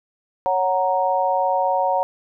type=chord; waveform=sine; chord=F# major; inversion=second; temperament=equal; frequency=554.4 / 740 / 932.3 Hz; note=C#5 / F#5 / A#5; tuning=0 / 0 / 0 cents; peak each=-22 / -21 / -21 dBFS; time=0.46-2.03 s; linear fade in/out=0 ms; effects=none